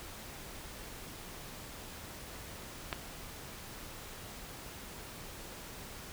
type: clicks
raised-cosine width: 0.3 ms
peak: -17 / -29 dBFS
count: 2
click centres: 2.928 / 2.931 s
effects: pink hiss -47 dBFS RMS until 6.12 s